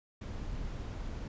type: noise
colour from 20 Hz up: brown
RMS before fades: -39 dBFS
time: 0.21-1.28 s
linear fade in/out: 5 ms
effects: resampled to 16000 Hz